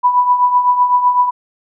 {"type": "tone with tremolo", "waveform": "sine", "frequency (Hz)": 987.8, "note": "B5", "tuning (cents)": 0, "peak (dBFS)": -6, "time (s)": [0.03, 1.31], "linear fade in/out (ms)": 20, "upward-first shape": "triangle", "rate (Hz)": 7.9, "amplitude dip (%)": 70, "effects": []}